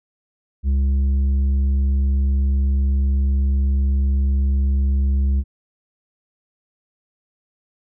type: tone with tanh clipping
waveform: sine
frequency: 68 Hz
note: C#2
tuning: 33 cents flat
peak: -16 dBFS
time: 0.63-5.44 s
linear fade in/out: 50 ms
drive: 6 dB
effects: none